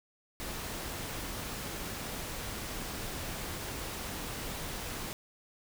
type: noise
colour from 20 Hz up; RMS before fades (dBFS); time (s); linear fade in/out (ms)
pink; -39; 0.4-5.13; 0
effects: none